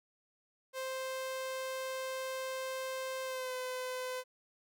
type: tone with pitch glide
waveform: sawtooth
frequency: 523.3 to 508.7 Hz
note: C5 to C5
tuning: 0 to -49 cents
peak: -33 dBFS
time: 0.73-4.24 s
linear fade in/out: 50 ms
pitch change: -49 cents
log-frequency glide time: 3.24-3.53 s
effects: none